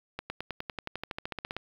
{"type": "accelerating click train", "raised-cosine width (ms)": 0.3, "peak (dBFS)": -18, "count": 18, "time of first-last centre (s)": [0.19, 1.566], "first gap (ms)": 110, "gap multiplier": 0.96, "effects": ["low-pass 5000 Hz 12 dB/octave", "8-bit"]}